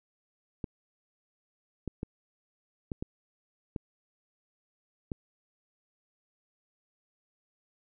clicks, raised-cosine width 3 ms, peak -21 dBFS, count 7, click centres 0.642 / 1.877 / 2.031 / 2.918 / 3.025 / 3.762 / 5.118 s, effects none

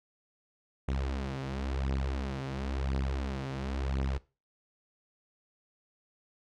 sawtooth beating tone pair, 66.5 / 67.46 Hz, C2 / C#2, +29 / -46 cents, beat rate 0.96 Hz, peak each -31 / -30 dBFS, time 0.88-4.18 s, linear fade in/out 5 ms, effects noise-tail reverb RT60 0.3 s tail -20 dB re dry + low-pass 5000 Hz 12 dB/octave

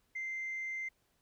sine tone, 2084 Hz, C7, 7 cents flat, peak -35 dBFS, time 0.15-0.89 s, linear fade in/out 10 ms, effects tanh soft clip ceiling -33 dBFS + pink hiss -75 dBFS RMS until 1.21 s

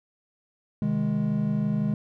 triangle chord, Ab major, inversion first, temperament just, 129.78 / 155.74 / 207.7 Hz, C3 / Eb3 / Ab3, -14 / +2 / 0 cents, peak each -29 / -26 / -23 dBFS, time 0.82-1.94 s, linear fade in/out 2 ms, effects none

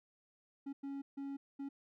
triangle tone bursts at uneven times, 277.2 Hz, C#4, in tune, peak -38 dBFS, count 4, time 0.66-0.73 / 0.83-1.02 / 1.17-1.37 / 1.59-1.69 s, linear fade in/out 10 ms, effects none

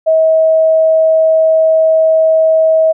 sine tone, 640 Hz, D#5, 49 cents sharp, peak -6 dBFS, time 0.06-2.93 s, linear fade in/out 20 ms, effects none

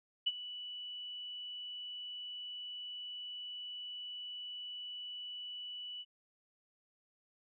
sine tone with ADSR envelope, 2960 Hz, F#7, in tune, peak -27 dBFS, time 0.26-6.05 s, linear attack 13 ms, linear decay 37 ms, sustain -15 dB, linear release 42 ms, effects none

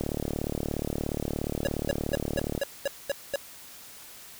click train, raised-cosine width 2 ms, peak -16 dBFS, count 96, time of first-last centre 0.01-2.578 s, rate 37 Hz
square tone bursts, 560 Hz, C#5, 18 cents sharp, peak -25 dBFS, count 8, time 1.65-3.358 s, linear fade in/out 0 ms, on 21 ms, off 220 ms
effects white hiss -47 dBFS RMS until 4.39 s

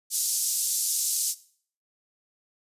pink band-pass noise, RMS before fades -27 dBFS, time 0.1-1.35 s, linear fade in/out 50 ms, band 5600 to 13000 Hz, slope 24 dB/octave, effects noise-tail reverb RT60 0.5 s tail -17 dB re dry + resampled to 32000 Hz

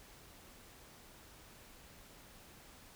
silence, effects pink hiss -58 dBFS RMS until 2.95 s

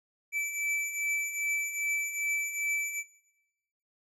square beating tone pair, 2315 / 2317.5 Hz, D7 / D7, -25 / -24 cents, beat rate 2.5 Hz, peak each -37 / -30 dBFS, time 0.32-3.04 s, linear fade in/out 50 ms, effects noise-tail reverb RT60 1.0 s tail -20 dB re dry + low-pass 12000 Hz 12 dB/octave

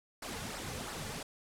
pink noise with flanger, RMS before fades -41 dBFS, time 0.22-1.23 s, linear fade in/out 5 ms, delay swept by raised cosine 0.29 to 3.19 ms, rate 2.9 Hz, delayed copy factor -0.6, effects low-pass 11000 Hz 12 dB/octave

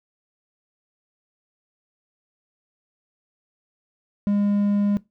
triangle tone, 203.7 Hz, G#3, 33 cents flat, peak -16 dBFS, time 4.27-4.97 s, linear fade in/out 0 ms, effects noise-tail reverb RT60 0.2 s tail -20 dB re dry

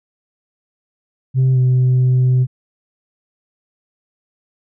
sine tone with pitch glide, 130.6 to 127.4 Hz, C3 to C3, -3 to -46 cents, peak -8 dBFS, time 1.34-2.47 s, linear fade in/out 50 ms, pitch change -43 cents, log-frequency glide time 1.53-1.58 s, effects tanh soft clip ceiling -9 dBFS

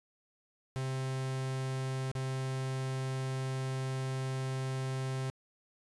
45% pulse tone with dropouts, 131.8 Hz, C3, 13 cents sharp, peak -33 dBFS, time 0.76-5.3 s, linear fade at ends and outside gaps 0 ms, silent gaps 2.115-2.152 s, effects resampled to 24000 Hz

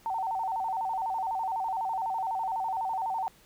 sine tone with vibrato, 830.6 Hz, G#5, in tune, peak -28 dBFS, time 0.06-3.28 s, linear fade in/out 0 ms, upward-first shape square, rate 12 Hz, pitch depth 150 cents each way, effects pink hiss -59 dBFS RMS until 3.45 s

